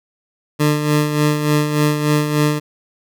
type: tone with tremolo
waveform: 20% pulse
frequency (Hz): 149.6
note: D3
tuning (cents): +32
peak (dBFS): -7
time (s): 0.59-2.6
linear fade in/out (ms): 20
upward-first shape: sine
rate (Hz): 3.4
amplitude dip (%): 55
effects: none